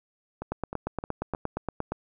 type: two click trains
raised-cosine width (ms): 1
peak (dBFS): -15 / -20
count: 13 / 4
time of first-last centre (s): 0.52-1.92 / 0.42-1.349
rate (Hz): 8.57 / 3.23
effects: none